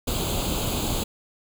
pink noise with comb filter, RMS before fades -26 dBFS, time 0.07-1.04 s, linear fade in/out 10 ms, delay 0.27 ms, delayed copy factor +0.8, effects none

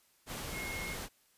sine tone in noise, 2158 Hz, C#7, 47 cents flat, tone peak -40 dBFS, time 0.51-0.97 s, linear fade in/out 50 ms, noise pink, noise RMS -41 dBFS, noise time 0.26-1.09 s, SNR -2 dB, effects white hiss -69 dBFS RMS until 1.37 s + resampled to 32000 Hz

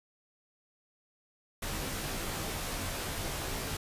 pink noise with comb filter, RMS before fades -36 dBFS, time 1.62-3.77 s, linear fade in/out 5 ms, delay 17 ms, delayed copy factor -0.65, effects resampled to 32000 Hz

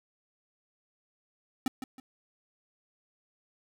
square tone with echo, 260.6 Hz, C4, 7 cents flat, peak -26 dBFS, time 1.66-1.68 s, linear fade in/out 2 ms, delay 160 ms, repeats 2, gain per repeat -10 dB, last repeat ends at 2 s, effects none

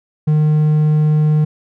triangle tone, 152.6 Hz, D#3, 33 cents flat, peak -8 dBFS, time 0.27-1.45 s, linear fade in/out 10 ms, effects none

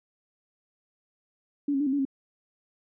sine tone with pitch steps, 286.8 / 272.5 / 293.8 / 264.1 / 285.4 / 269.9 Hz, D4 / C#4 / D4 / C4 / D4 / C#4, -41 / -29 / +1 / +16 / -49 / -46 cents, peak -23 dBFS, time 1.68-2.052 s, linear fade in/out 5 ms, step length 62 ms, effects none

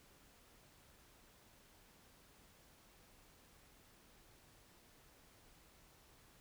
silence, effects pink hiss -66 dBFS RMS until 6.4 s

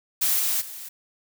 blue noise with level steps, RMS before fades -22 / -24 / -38 dBFS, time 0.21-0.89 s, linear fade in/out 10 ms, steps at 0.38 / 0.6 s, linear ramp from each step 20 ms, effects none

